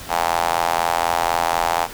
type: tone with high-pass filter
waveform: square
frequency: 42.04 Hz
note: E1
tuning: 35 cents sharp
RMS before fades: -20 dBFS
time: 0.08-1.88 s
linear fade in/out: 50 ms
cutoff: 800 Hz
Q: 3.8
effects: pink hiss -35 dBFS RMS until 1.93 s